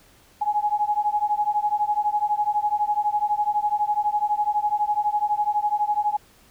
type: beating tone pair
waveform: sine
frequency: 830.6 / 842.6 Hz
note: G#5 / G#5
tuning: 0 / +25 cents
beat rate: 12 Hz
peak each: -23 dBFS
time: 0.41-6.17 s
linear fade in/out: 10 ms
effects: pink hiss -55 dBFS RMS until 6.5 s